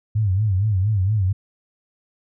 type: tone with vibrato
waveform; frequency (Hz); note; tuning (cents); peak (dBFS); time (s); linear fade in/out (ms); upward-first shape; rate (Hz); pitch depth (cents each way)
sine; 100.5; G2; +44; -16; 0.15-1.33; 10; sine; 4.3; 160
effects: none